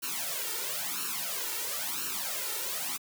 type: noise with flanger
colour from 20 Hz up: white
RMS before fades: -34 dBFS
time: 0.02-2.98 s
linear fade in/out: 20 ms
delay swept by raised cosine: 0.71 to 2.21 ms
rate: 0.99 Hz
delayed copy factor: +1
effects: high-pass 200 Hz 12 dB/octave